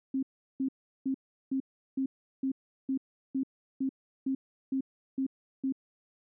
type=tone bursts; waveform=sine; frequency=266.9 Hz; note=C4; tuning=35 cents sharp; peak=-27 dBFS; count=13; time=0.14-5.724 s; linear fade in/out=5 ms; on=88 ms; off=370 ms; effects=none